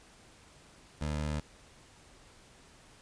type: tone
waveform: 20% pulse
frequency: 75.2 Hz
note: D2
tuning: 42 cents sharp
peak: -27 dBFS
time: 1.01-1.4 s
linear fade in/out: 5 ms
effects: pink hiss -58 dBFS RMS until 3.01 s + resampled to 22050 Hz